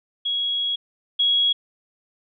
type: tone pair in turn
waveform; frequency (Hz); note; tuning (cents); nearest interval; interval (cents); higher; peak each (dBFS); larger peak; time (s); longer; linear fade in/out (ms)
sine; 3322 / 3322; G#7 / G#7; 0 / 0; unison; 0; neither; -21 / -16; second; 0.25-0.76 / 1.19-1.53; first; 10
effects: none